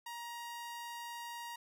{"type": "tone", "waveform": "sawtooth", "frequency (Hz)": 944, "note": "A#5", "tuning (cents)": 22, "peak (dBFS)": -39, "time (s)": [0.06, 1.56], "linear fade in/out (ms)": 5, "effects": []}